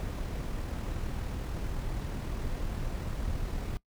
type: noise with amplitude modulation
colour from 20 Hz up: brown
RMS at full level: -33 dBFS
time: 0-3.77 s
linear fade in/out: 0 ms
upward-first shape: sine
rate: 39.7 Hz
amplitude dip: 25%
effects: noise-tail reverb RT60 0.1 s tail -21 dB re dry